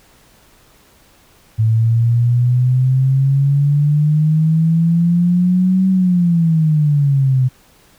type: exponential two-way sweep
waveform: sine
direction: up then down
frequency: 110 to 190 to 126.9 Hz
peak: -10 dBFS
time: 1.58-7.49 s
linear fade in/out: 20 ms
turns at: 5.89 s
effects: pink hiss -50 dBFS RMS until 7.98 s